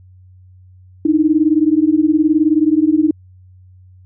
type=beating tone pair; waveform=sine; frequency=300.5 / 319.5 Hz; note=D4 / D#4; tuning=+40 / +46 cents; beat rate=19 Hz; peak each=-13 dBFS; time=1.05-3.11 s; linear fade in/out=5 ms; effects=added 92 Hz sine -41 dBFS peak until 4.05 s